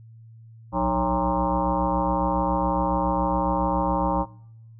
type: tone with frequency modulation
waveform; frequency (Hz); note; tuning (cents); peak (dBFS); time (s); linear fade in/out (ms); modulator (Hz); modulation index
sine; 554.4; C#5; 0; -20; 0.72-4.26; 50; 124; 4
effects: noise-tail reverb RT60 0.8 s tail -22 dB re dry + added 113 Hz sine -44 dBFS peak until 4.79 s